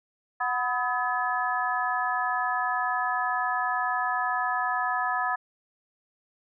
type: tone cluster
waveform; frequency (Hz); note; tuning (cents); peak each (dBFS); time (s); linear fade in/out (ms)
sine; 739 / 997 / 1269 / 1713; F#5 / B5 / D#6 / A6; -2 / +16 / +34 / -47; -30; 0.4-5.36; 10
effects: none